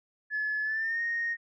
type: tone with pitch glide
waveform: sine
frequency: 1715 to 1859.4 Hz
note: A6 to A#6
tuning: -45 to -5 cents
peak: -27 dBFS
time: 0.3-1.37 s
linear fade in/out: 50 ms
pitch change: +140 cents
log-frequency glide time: 0.63-1.01 s
effects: tanh soft clip ceiling -23 dBFS